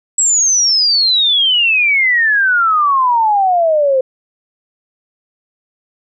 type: exponential sweep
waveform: sine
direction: down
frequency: 7820 to 512 Hz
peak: -9 dBFS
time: 0.18-4.01 s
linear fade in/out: 5 ms
effects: none